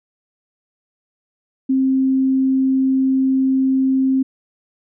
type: tone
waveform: sine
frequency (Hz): 264.6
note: C4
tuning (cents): +20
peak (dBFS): -13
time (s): 1.69-4.23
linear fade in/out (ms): 10
effects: none